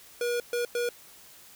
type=tone bursts at uneven times; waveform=square; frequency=480.5 Hz; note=B4; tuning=48 cents flat; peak=-27 dBFS; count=3; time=0.21-0.4 / 0.53-0.65 / 0.75-0.89 s; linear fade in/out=2 ms; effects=white hiss -52 dBFS RMS until 1.55 s